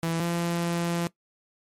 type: tone pair in turn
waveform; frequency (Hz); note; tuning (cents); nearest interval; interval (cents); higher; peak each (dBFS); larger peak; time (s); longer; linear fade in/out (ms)
sawtooth; 165.6 / 170.95; E3 / F3; +8 / -37; minor second; 55; second; -21; neither; 0.03-0.2 / 0.2-1.07; second; 0
effects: noise-tail reverb RT60 0.1 s tail -19 dB re dry + MP3 64 kbps